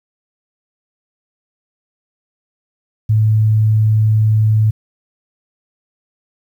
sine tone, 108.6 Hz, A2, 22 cents flat, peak -9 dBFS, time 3.09-4.71 s, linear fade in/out 10 ms, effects 8-bit

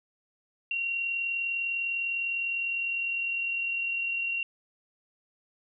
sine tone with amplitude modulation, 2750 Hz, F7, 27 cents flat, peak -26 dBFS, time 0.71-4.43 s, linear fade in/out 2 ms, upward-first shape sine, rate 39.9 Hz, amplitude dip 35%, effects none

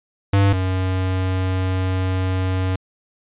square tone pair in turn, 99 / 93.27 Hz, G2 / F#2, +18 / +14 cents, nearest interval minor second, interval 104 cents, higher first, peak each -13 / -19 dBFS, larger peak first, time 0.33-0.53 / 0.53-2.76 s, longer second, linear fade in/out 5 ms, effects resampled to 8000 Hz

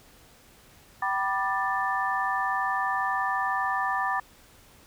sine tone cluster, 771 / 981 / 1187 / 1768 Hz, G5 / B5 / D6 / A6, -29 / -12 / +18 / +8 cents, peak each -30 dBFS, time 1.02-4.2 s, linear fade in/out 5 ms, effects pink hiss -55 dBFS RMS until 4.86 s

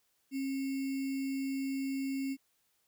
sine tone with sample-and-hold, 270 Hz, C#4, 45 cents flat, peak -32 dBFS, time 0.31-2.37 s, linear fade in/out 50 ms, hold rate 2450 Hz, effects white hiss -75 dBFS RMS until 2.87 s

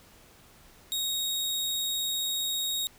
sawtooth tone, 3761 Hz, A#7, 15 cents sharp, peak -25 dBFS, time 0.92-2.87 s, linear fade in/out 0 ms, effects pink hiss -56 dBFS RMS until 2.98 s

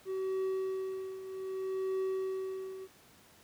triangle tone with tremolo, 380 Hz, F#4, 46 cents sharp, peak -28 dBFS, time 0.05-2.88 s, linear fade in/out 50 ms, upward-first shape triangle, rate 0.64 Hz, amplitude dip 75%, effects pink hiss -60 dBFS RMS until 3.43 s + high-pass 100 Hz 12 dB/octave

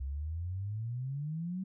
sine exponential sweep, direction up, 65 to 192.8 Hz, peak -34 dBFS, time 0-1.64 s, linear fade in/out 10 ms, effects none

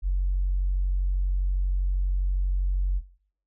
sine tone, 46.25 Hz, F#1, in tune, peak -20 dBFS, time 0.02-3.02 s, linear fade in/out 50 ms, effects noise-tail reverb RT60 0.6 s tail -21 dB re dry + tanh soft clip ceiling -17 dBFS

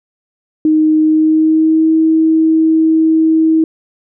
sine tone with pitch glide, 311.1 to 319.8 Hz, D#4 to D#4, 0 to +48 cents, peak -7 dBFS, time 0.65-3.64 s, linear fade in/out 2 ms, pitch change +48 cents, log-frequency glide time 1-1.92 s, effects none

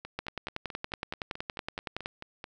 two click trains, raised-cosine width 0.3 ms, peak -17 / -24 dBFS, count 21 / 12, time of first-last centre 0.19-2.059 / 0.05-2.441 s, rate 10.7 / 4.6 Hz, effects none

